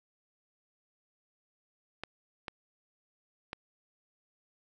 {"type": "clicks", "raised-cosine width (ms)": 0.3, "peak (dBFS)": -21, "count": 3, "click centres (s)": [2.036, 2.482, 3.531], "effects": []}